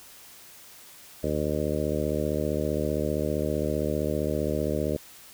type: harmonic tone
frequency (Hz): 75.3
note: D2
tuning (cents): +44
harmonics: 1 / 2 / 3 / 4 / 5 / 6 / 7 / 8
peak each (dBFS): -33 / -33 / -33 / -33 / -33 / -33 / -33 / -33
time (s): 1.23-4.97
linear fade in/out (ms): 10
effects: white hiss -49 dBFS RMS until 5.33 s